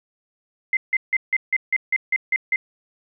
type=tone bursts; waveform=sine; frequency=2074 Hz; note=C7; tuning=16 cents flat; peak=-16 dBFS; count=10; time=0.73-2.56 s; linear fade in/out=2 ms; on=39 ms; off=160 ms; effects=none